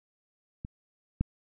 clicks, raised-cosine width 5 ms, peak -25 / -14 dBFS, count 2, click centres 0.649 / 1.21 s, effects none

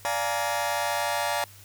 sawtooth chord, Bb dominant seventh, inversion first, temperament just, 582.7 / 699.2 / 839.1 / 932.3 Hz, D5 / F5 / Ab5 / Bb5, -14 / +2 / +18 / 0 cents, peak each -27 dBFS, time 0.05-1.44 s, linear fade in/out 0 ms, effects added 100 Hz sine -51 dBFS peak until 1.64 s + white hiss -51 dBFS RMS until 1.64 s

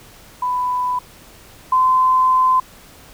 sine tone pair in turn, 996 / 1028.2 Hz, B5 / C6, +14 / -31 cents, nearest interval minor second, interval 55 cents, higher second, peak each -17 / -11 dBFS, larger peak second, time 0.42-0.99 / 1.72-2.6 s, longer second, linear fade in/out 5 ms, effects pink hiss -44 dBFS RMS until 3.13 s

